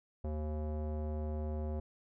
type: tone with low-pass filter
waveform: square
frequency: 76.4 Hz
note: D#2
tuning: 31 cents flat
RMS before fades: -37 dBFS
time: 0.24-1.8 s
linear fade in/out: 5 ms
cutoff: 620 Hz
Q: 1.8
effects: none